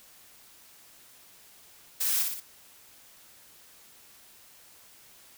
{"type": "noise with echo", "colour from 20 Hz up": "blue", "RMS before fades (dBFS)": -28, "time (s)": [2, 2.23], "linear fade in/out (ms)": 10, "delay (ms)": 58, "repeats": 3, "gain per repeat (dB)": -4, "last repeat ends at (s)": 2.404, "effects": ["white hiss -55 dBFS RMS until 5.37 s"]}